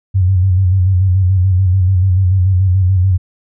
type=tone with vibrato; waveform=sine; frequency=93.1 Hz; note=F#2; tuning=11 cents sharp; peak=-8 dBFS; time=0.14-3.18 s; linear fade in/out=20 ms; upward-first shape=square; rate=6.9 Hz; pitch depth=56 cents each way; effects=none